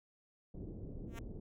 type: low-pass noise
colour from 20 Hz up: pink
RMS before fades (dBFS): -46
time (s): 0.54-1.4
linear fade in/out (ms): 5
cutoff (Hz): 430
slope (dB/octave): 24
type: tone with exponential growth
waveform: 5% pulse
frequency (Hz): 229.9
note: A#3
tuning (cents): -24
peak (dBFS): -34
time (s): 1.07-1.19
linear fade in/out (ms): 5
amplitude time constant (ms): 24
effects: none